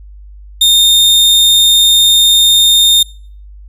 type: tone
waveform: 40% pulse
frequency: 3652 Hz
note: A#7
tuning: 36 cents flat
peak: -4 dBFS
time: 0.61-3.03 s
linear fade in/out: 5 ms
effects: noise-tail reverb RT60 0.5 s tail -24 dB re dry + added 50 Hz sine -31 dBFS peak until 3.68 s